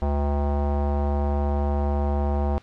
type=tone with low-pass filter; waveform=square; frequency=71.9 Hz; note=D2; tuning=36 cents flat; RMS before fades=-23 dBFS; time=0.02-2.58 s; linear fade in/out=0 ms; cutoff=800 Hz; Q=2.9; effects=pink hiss -53 dBFS RMS until 2.62 s + low-pass 4000 Hz 12 dB/octave